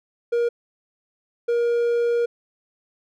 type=tone pair in turn; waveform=triangle; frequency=473 / 473 Hz; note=A#4 / A#4; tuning=+25 / +25 cents; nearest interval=unison; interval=0 cents; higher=neither; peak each=-16 dBFS; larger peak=neither; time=0.32-0.49 / 1.48-2.26 s; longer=second; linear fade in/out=10 ms; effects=none